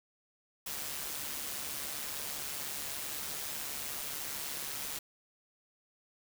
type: noise with amplitude modulation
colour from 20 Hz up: white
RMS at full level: -37 dBFS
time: 0.66-4.99 s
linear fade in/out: 5 ms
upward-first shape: sine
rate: 144 Hz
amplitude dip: 50%
effects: none